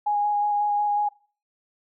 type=tone with vibrato; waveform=sine; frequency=827 Hz; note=G#5; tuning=8 cents flat; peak=-20 dBFS; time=0.06-1.09 s; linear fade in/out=10 ms; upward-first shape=square; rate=5.5 Hz; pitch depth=10 cents each way; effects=noise-tail reverb RT60 0.4 s tail -23 dB re dry